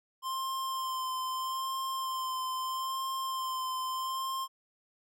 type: tone with vibrato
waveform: square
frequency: 1046.5 Hz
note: C6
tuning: in tune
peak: -33 dBFS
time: 0.22-4.48 s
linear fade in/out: 50 ms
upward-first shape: sine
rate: 0.78 Hz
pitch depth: 20 cents each way
effects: none